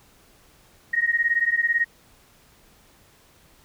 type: beating tone pair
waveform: sine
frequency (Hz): 1864.7 / 1882.7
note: A#6 / A#6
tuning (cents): 0 / +17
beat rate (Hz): 18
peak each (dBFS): -22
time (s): 0.93-1.85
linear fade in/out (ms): 10
effects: pink hiss -56 dBFS RMS until 3.64 s